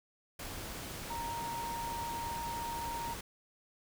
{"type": "tone in noise", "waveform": "sine", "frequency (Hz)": 932.3, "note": "A#5", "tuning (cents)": 0, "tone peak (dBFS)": -37, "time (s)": [1.1, 3.14], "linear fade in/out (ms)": 5, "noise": "pink", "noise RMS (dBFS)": -43, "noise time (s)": [0.39, 3.21], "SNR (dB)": 3, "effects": []}